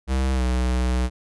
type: tone with pitch glide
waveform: square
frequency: 65.6 to 62.46 Hz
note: C2 to B1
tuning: +5 to +20 cents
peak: -20 dBFS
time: 0.07-1.1 s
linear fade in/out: 50 ms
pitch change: -85 cents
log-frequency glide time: 0.33-0.43 s
effects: resampled to 24000 Hz